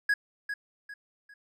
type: tone with echo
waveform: triangle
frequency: 1664 Hz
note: G#6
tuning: 3 cents sharp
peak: -20 dBFS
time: 0.09-0.14 s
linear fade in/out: 5 ms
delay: 400 ms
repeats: 3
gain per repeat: -9 dB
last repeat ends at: 1.34 s
effects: none